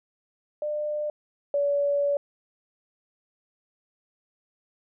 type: tone pair in turn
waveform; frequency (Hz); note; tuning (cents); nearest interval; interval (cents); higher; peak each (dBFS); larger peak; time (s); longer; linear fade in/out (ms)
sine; 599 / 570.9; D5 / D5; +34 / -49; minor second; 83; first; -26 / -21; second; 0.62-1.1 / 1.54-2.17; second; 2
effects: none

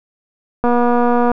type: click train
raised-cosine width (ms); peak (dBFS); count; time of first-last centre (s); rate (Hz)
1; -3; 164; 0.64-1.316; 241
effects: none

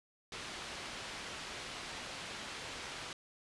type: low-pass noise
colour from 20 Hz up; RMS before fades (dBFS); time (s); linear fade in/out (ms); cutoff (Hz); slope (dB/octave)
white; -45; 0.32-3.13; 2; 3900; 12
effects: resampled to 24000 Hz

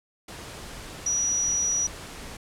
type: tone in noise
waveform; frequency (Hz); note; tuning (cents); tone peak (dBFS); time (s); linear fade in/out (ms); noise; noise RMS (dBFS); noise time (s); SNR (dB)
sine; 5830; F#8; -26; -22; 1.06-1.87; 5; pink; -40; 0.28-2.37; +15
effects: low-pass 10000 Hz 12 dB/octave

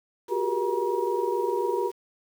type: tone cluster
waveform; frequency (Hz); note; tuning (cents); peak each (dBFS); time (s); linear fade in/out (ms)
sine; 363.4 / 383.2 / 407.2 / 474.3 / 953; F#4 / G4 / G#4 / A#4 / A#5; -31 / -39 / -34 / +30 / +38; -30; 0.28-1.92; 50
effects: 8-bit

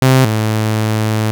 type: tone pair in turn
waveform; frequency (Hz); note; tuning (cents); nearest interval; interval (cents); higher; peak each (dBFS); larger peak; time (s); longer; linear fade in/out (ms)
sawtooth; 130.8 / 108.84; C3 / A2; 0 / -18; minor third; 318; first; -3 / -9; first; 0.02-0.25 / 0.25-1.31; second; 0
effects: none

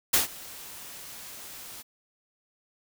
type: noise with ADSR envelope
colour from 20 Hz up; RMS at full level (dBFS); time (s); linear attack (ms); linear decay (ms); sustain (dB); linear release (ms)
white; -20; 0.13-1.83; 10; 130; -23; 21
effects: none

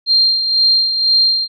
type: tone with tremolo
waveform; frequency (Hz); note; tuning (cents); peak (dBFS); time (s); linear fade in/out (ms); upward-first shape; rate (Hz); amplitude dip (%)
sine; 4186; C8; 0; -8; 0.06-1.48; 50; sine; 2; 55
effects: none

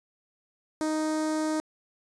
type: tone with notch filter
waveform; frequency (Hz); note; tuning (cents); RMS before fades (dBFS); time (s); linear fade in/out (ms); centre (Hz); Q
sawtooth; 311.1; D#4; 0; -28; 0.81-1.6; 0; 2800; 0.76
effects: resampled to 22050 Hz

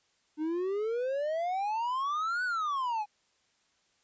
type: exponential two-way sweep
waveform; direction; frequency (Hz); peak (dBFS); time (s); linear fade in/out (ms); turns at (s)
triangle; up then down; 300 to 1511 to 816; -27; 0.37-3.06; 50; 2.44
effects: white hiss -71 dBFS RMS until 4.03 s + resampled to 16000 Hz

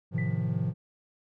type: chord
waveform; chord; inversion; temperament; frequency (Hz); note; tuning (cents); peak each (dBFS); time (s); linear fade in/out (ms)
triangle; F dominant seventh; first; just; 109.13 / 130.96 / 157.15 / 174.61; A2 / C3 / Eb3 / F3; -14 / +2 / +18 / 0; -30; 0.11-0.74; 50
type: tone with exponential decay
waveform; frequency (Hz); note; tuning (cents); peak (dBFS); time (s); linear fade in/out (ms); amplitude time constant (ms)
sine; 1988; B6; +11; -35; 0.18-0.62; 2; 95
effects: none

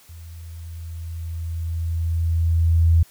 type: tone with level ramp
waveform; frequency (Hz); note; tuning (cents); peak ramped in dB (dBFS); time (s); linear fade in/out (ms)
sine; 82.8; E2; +8; -37 to -11; 0.09-3.03; 5
effects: white hiss -52 dBFS RMS until 3.1 s

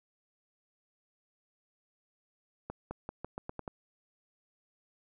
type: accelerating click train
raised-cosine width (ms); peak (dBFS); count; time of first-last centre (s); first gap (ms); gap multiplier
1; -24; 8; 2.7-3.678; 210; 0.86
effects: none

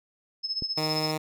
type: tone with tremolo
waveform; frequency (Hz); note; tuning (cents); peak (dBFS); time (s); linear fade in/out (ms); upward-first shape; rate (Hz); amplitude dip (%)
sine; 5200; E8; -24; -25; 0.43-1.12; 20; sine; 15; 80
type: click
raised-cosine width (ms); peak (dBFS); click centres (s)
3; -22; 0.623
type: tone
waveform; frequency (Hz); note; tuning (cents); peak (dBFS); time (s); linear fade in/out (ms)
10% pulse; 155.56; D#3; 0; -19; 0.77-1.18; 10
effects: none

